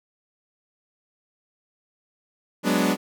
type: chord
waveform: sawtooth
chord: G# half-diminished seventh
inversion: third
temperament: equal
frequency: 185 / 207.7 / 246.9 / 293.7 Hz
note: F#3 / G#3 / B3 / D4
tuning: 0 / 0 / 0 / 0 cents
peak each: -21 dBFS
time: 2.63-2.97 s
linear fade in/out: 50 ms
effects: none